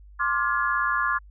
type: chord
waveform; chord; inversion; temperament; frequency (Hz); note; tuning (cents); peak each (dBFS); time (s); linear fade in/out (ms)
sine; D half-diminished seventh; third; just; 1057.2 / 1174.7 / 1409.6 / 1691.5; C6 / D6 / F6 / Ab6; +18 / 0 / +16 / +31; -27; 0.19-1.19; 20
effects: added 50 Hz sine -45 dBFS peak until 1.3 s